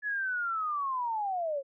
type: linear sweep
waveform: sine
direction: down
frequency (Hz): 1715 to 530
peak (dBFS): -29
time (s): 0.02-1.63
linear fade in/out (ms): 50
effects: none